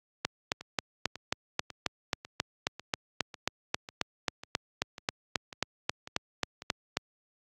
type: two click trains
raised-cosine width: 0.2 ms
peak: -9 / -24 dBFS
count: 26 / 12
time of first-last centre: 0.25-6.97 / 0.61-6.621 s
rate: 3.72 / 1.83 Hz
effects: high-pass 80 Hz 12 dB/octave + Opus 48 kbps